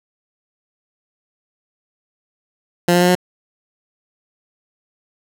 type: tone with pitch steps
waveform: 15% pulse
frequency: 174.61 / 176.54 / 178.49 / 180.45 Hz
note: F3 / F3 / F3 / F#3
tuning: 0 / +19 / +38 / -43 cents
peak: -5 dBFS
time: 2.88-3.152 s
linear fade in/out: 5 ms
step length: 68 ms
effects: none